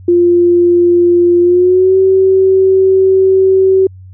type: tone with pitch glide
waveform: sine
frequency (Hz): 349.2 to 380.8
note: F4 to F#4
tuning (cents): 0 to +50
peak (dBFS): -5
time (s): 0.08-3.87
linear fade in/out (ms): 5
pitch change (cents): +150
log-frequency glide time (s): 1.41-1.97
effects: added 93 Hz sine -31 dBFS peak until 4.13 s